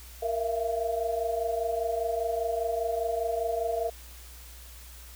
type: tone cluster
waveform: sine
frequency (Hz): 464.5 / 660 / 685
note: A#4 / E5 / F5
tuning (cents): -6 / +2 / -34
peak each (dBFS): -31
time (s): 0.22-3.9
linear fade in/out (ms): 10
effects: added 60 Hz sine -46 dBFS peak until 5.15 s + white hiss -50 dBFS RMS until 5.15 s